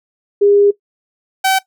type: tone pair in turn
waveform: sine / sawtooth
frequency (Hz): 405.9 / 766.2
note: G#4 / G5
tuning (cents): -40 / -40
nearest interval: major seventh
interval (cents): 1100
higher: second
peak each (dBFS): -7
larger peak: neither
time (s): 0.41-0.71 / 1.44-1.59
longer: first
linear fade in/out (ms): 10
effects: noise-tail reverb RT60 0.1 s tail -17 dB re dry